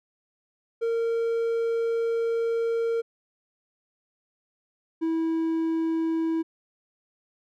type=tone pair in turn; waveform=triangle; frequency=460.4 / 325.6 Hz; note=A#4 / E4; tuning=-22 / -21 cents; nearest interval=tritone; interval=599 cents; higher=first; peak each=-21 dBFS; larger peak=neither; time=0.81-3.02 / 5.01-6.43 s; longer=first; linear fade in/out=20 ms; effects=none